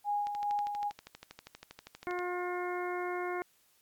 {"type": "tone with tremolo", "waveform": "sine", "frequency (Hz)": 823, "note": "G#5", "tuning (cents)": -16, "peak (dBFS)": -28, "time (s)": [0.04, 0.92], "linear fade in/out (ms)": 50, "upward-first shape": "sine", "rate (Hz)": 2.5, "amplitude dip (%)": 50}
{"type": "click train", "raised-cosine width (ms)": 0.2, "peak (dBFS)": -28, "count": 25, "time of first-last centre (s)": [0.27, 2.19], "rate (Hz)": 12.5}
{"type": "harmonic tone", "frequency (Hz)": 357.3, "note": "F4", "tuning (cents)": 40, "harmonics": [1, 2, 3, 4, 5, 6], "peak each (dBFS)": [-35, -39, -41, -43, -47, -44], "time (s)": [2.07, 3.42], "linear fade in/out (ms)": 0}
{"effects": ["white hiss -68 dBFS RMS until 3.81 s", "MP3 96 kbps"]}